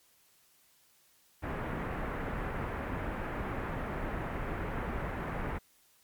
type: low-pass noise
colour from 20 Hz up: pink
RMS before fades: -36 dBFS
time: 1.42-5.59 s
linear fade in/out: 20 ms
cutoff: 2000 Hz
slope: 24 dB/octave
effects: white hiss -66 dBFS RMS until 6.03 s + MP3 96 kbps